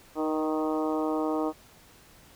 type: harmonic tone with a mistuned harmonic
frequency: 155.56 Hz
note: D#3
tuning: in tune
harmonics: 2 / 3 / 4 / 5 / 6 / 7 / 8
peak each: -28 / -32 / -34 / -36 / -38 / -39 / -40 dBFS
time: 0.15-1.53 s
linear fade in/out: 50 ms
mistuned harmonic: 3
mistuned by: +20 cents
effects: pink hiss -55 dBFS RMS until 2.35 s